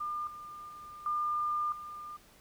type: tone with level steps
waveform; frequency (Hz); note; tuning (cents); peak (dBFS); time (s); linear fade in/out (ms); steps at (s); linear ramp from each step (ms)
sine; 1203; D6; +41; -33 / -43 / -45 / -29 / -41; 0-2.17; 10; 0.27 / 0.69 / 1.06 / 1.72; 2
effects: pink hiss -60 dBFS RMS until 2.4 s